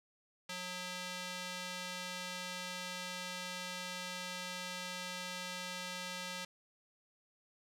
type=tone with band-pass filter; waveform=square; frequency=181.4 Hz; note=F#3; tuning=34 cents flat; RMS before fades=-43 dBFS; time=0.49-6.45 s; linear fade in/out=5 ms; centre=4000 Hz; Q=0.7; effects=none